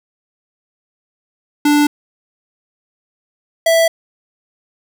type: tone pair in turn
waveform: square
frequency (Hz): 293.7 / 659.3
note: D4 / E5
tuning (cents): 0 / 0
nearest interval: octave + major second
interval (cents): 1400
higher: second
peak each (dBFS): -10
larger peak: neither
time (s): 1.65-1.87 / 3.66-3.88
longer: neither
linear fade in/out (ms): 5
effects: none